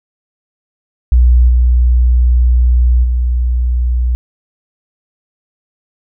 sine tone with level steps, 61 Hz, B1, 21 cents flat, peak -4 / -6 / -10 dBFS, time 1.12-4.15 s, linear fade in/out 0 ms, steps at 1.48 / 3.03 s, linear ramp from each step 20 ms, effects none

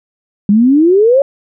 sine exponential sweep, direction up, 196.5 to 571 Hz, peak -5 dBFS, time 0.49-1.22 s, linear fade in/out 2 ms, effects none

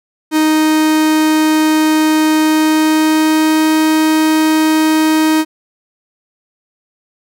45% pulse tone with pitch glide, 311.3 to 313.5 Hz, D#4 to D#4, +1 to +13 cents, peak -9 dBFS, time 0.31-5.45 s, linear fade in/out 50 ms, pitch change +12 cents, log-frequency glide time 2.4-3.71 s, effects none

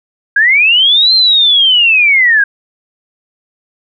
sine linear two-way sweep, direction up then down, 1589 to 4186 to 1589 Hz, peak -5 dBFS, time 0.36-2.44 s, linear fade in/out 5 ms, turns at 1.14 s, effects none

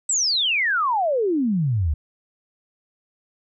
sine exponential sweep, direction down, 8080 to 69.3 Hz, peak -18 dBFS, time 0.09-1.94 s, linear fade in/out 5 ms, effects none

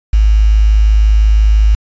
sine tone with quantisation, 52.9 Hz, G#1, 33 cents sharp, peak -5 dBFS, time 0.13-1.75 s, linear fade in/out 5 ms, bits 5, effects resampled to 16000 Hz

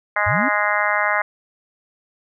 harmonic tone, 207.7 Hz, G#3, in tune, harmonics 3 / 4 / 5 / 6 / 7 / 8 / 9 / 10, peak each -25 / -25 / -25 / -25 / -25 / -25 / -25 / -25 dBFS, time 0.16-1.22 s, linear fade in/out 5 ms
sine linear sweep, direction up, 79.5 to 290 Hz, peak -21 dBFS, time 0.26-0.49 s, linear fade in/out 10 ms
effects none

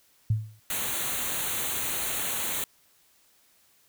sine tone with exponential decay, 108.6 Hz, A2, 22 cents flat, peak -18 dBFS, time 0.3-0.6 s, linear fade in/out 5 ms, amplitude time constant 64 ms
white band-stop noise, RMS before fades -30 dBFS, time 0.7-2.64 s, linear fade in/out 2 ms, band 4300 to 6100 Hz, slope 96 dB/octave
effects white hiss -63 dBFS RMS until 3.88 s

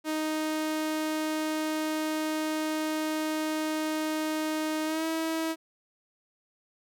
sawtooth tone with pitch glide, 311.1 to 323 Hz, D#4 to E4, 0 to -35 cents, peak -24 dBFS, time 0.04-5.56 s, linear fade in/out 50 ms, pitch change +65 cents, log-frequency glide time 4.85-5.06 s, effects none

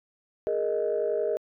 sine chord, Ab suspended second, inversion none, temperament equal, 415.3 / 466.2 / 622.3 Hz, Ab4 / Bb4 / Eb5, 0 / 0 / 0 cents, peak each -28 dBFS, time 0.47-1.37 s, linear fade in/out 0 ms, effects tanh soft clip ceiling -17 dBFS

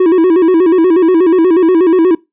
triangle tone with vibrato, 347.3 Hz, F4, 10 cents flat, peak -3 dBFS, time 0-2.15 s, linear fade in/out 5 ms, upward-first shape square, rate 8.3 Hz, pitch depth 110 cents each way, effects noise-tail reverb RT60 0.2 s tail -21 dB re dry + resampled to 8000 Hz

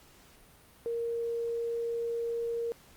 sine tone, 466.2 Hz, A#4, in tune, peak -30 dBFS, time 0.86-2.72 s, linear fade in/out 0 ms, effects pink hiss -58 dBFS RMS until 2.96 s + Opus 48 kbps

